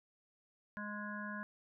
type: harmonic tone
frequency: 207.7 Hz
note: G#3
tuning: in tune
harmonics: 1 / 3 / 5 / 7 / 8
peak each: -44 / -52 / -48 / -48 / -46 dBFS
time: 0.77-1.43 s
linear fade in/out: 0 ms
effects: none